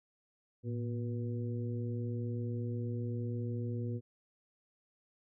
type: harmonic tone with a mistuned harmonic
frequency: 120.7 Hz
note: B2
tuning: 39 cents flat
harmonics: 1 / 2 / 3 / 4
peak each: -35 / -41 / -45 / -47 dBFS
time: 0.63-4.01 s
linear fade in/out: 50 ms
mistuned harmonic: 1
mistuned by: -110 cents
effects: none